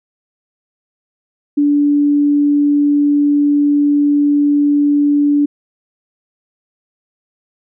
sine tone, 290 Hz, D4, 22 cents flat, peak -9 dBFS, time 1.57-5.46 s, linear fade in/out 10 ms, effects none

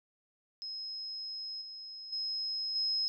sine tone with level steps, 5130 Hz, E8, 48 cents flat, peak -38 / -43 / -33 / -29 dBFS, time 0.62-3.08 s, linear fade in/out 0 ms, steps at 1.61 / 2.12 / 2.75 s, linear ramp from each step 10 ms, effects none

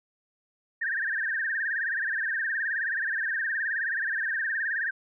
sine tone with vibrato, 1702 Hz, G#6, 42 cents sharp, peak -26 dBFS, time 0.81-4.91 s, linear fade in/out 10 ms, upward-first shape sine, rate 19 Hz, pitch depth 160 cents each way, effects none

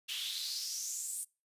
pink noise with high-pass filter sweep, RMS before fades -39 dBFS, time 0.08-1.25 s, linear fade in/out 20 ms, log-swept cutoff 2900 to 9200 Hz, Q 5, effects noise-tail reverb RT60 0.3 s tail -25 dB re dry + resampled to 32000 Hz

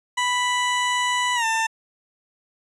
20% pulse tone with pitch glide, 987.8 to 895.4 Hz, B5 to A5, 0 to +30 cents, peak -15 dBFS, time 0.17-1.67 s, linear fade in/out 10 ms, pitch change -170 cents, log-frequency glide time 1.35-1.45 s, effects resampled to 24000 Hz

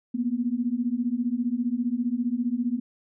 sine beating tone pair, 233.1 / 248.1 Hz, A#3 / B3, 0 / +8 cents, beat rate 15 Hz, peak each -27 / -26 dBFS, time 0.14-2.8 s, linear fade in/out 10 ms, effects none

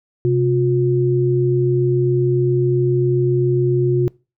sine tone pair together, 130.32 / 357.7 Hz, C3 / F4, -7 / +41 cents, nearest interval octave + perfect fourth, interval 1748 cents, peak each -16 dBFS, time 0.25-4.08 s, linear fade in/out 0 ms, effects noise-tail reverb RT60 0.3 s tail -24 dB re dry

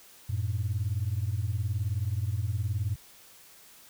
sine beating tone pair, 93 / 112 Hz, F#2 / A2, +9 / +31 cents, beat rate 19 Hz, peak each -29 dBFS, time 0.29-2.96 s, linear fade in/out 10 ms, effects tanh soft clip ceiling -21 dBFS + white hiss -54 dBFS RMS until 3.89 s

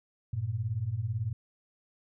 sine beating tone pair, 98 / 116 Hz, G2 / A#2, 0 / -8 cents, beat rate 18 Hz, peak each -34 / -31 dBFS, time 0.33-1.33 s, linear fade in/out 5 ms, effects none

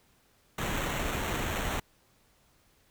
pink noise with sample-and-hold, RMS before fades -32 dBFS, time 0.58-1.8 s, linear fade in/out 5 ms, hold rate 4900 Hz, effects pink hiss -66 dBFS RMS until 2.9 s

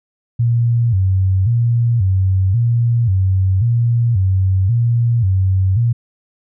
sine tone with vibrato, 105.7 Hz, G#2, 31 cents sharp, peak -11 dBFS, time 0.39-5.93 s, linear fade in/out 10 ms, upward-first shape square, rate 0.93 Hz, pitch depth 190 cents each way, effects none

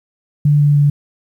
sine tone with pitch steps, 146.83 / 145.73 / 144.64 Hz, D3 / D3 / D3, 0 / -13 / -26 cents, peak -8 dBFS, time 0.45-0.9 s, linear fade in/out 5 ms, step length 150 ms, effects 8-bit

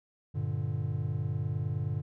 triangle chord, G minor, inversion none, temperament just, 98 / 117.6 / 147 Hz, G2 / Bb2 / D3, 0 / +16 / +2 cents, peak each -32 dBFS, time 0.34-2.02 s, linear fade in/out 20 ms, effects none

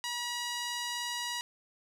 sawtooth tone with band-pass filter, 963 Hz, B5, 44 cents flat, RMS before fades -36 dBFS, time 0.04-1.41 s, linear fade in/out 0 ms, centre 4500 Hz, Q 0.77, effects none

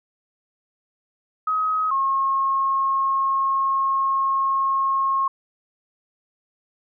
sine tone pair in turn, 1267 / 1082.1 Hz, D#6 / C#6, +31 / -42 cents, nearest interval minor third, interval 273 cents, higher first, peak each -19 / -18 dBFS, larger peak second, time 1.47-1.91 / 1.91-5.28 s, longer second, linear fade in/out 5 ms, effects none

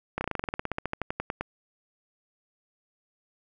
slowing click train, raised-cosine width 0.5 ms, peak -14 dBFS, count 21, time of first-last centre 0.18-1.41 s, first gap 30 ms, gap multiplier 1.07, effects none

